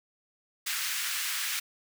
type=high-pass noise; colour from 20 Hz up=pink; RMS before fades=-32 dBFS; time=0.66-1.6 s; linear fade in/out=10 ms; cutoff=1500 Hz; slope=24 dB/octave; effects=none